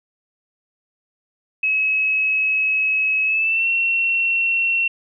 sine tone with pitch glide, 2568 to 2719 Hz, E7 to F7, -46 to -47 cents, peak -16 dBFS, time 1.63-4.88 s, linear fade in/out 5 ms, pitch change +99 cents, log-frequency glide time 3.25-3.68 s, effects none

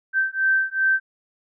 sine beating tone pair, 1554 / 1556.6 Hz, G6 / G6, -16 / -13 cents, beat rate 2.6 Hz, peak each -21 dBFS, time 0.13-1 s, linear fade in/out 50 ms, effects none

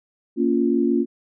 sine chord, Bb minor, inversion none, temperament just, 233.1 / 279.7 / 349.6 Hz, Bb3 / Db4 / F4, 0 / +16 / +2 cents, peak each -21 dBFS, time 0.36-1.06 s, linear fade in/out 50 ms, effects none

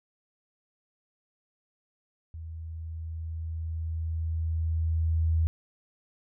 sine tone with level ramp, 81.1 Hz, E2, 28 cents flat, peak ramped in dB -37 to -21 dBFS, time 2.34-5.47 s, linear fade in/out 0 ms, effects none

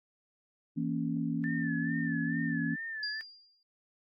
sine chord, A# diminished, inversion second, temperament equal, 164.81 / 233.1 / 277.2 Hz, E3 / A#3 / C#4, 0 / 0 / 0 cents, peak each -34 dBFS, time 0.76-2.76 s, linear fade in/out 20 ms
sine tone with vibrato, 1760 Hz, A6, in tune, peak -36 dBFS, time 1.44-3.21 s, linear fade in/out 0 ms, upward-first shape sine, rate 2.3 Hz, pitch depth 64 cents each way
sine tone with exponential decay, 4797 Hz, D8, 36 cents sharp, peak -32 dBFS, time 3.03-3.63 s, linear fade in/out 2 ms, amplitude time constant 130 ms
effects AAC 48 kbps

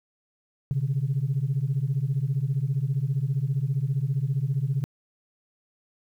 sine beating tone pair, 128.9 / 143.9 Hz, C3 / D3, -26 / -35 cents, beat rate 15 Hz, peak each -25 dBFS, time 0.71-4.84 s, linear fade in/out 0 ms, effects tanh soft clip ceiling -17 dBFS + 10-bit

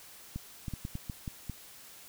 clicks, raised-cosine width 5 ms, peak -24 dBFS, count 8, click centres 0.36 / 0.682 / 0.737 / 0.851 / 0.954 / 1.098 / 1.278 / 1.497 s, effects white hiss -52 dBFS RMS until 2.08 s

